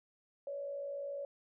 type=tone with frequency modulation; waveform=sine; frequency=565 Hz; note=C#5; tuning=33 cents sharp; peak=-38 dBFS; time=0.47-1.25 s; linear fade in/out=2 ms; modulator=53.8 Hz; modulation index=0.48; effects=none